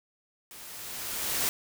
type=noise with level ramp; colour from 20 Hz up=white; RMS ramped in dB=-47 to -27 dBFS; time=0.51-1.49 s; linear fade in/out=0 ms; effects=none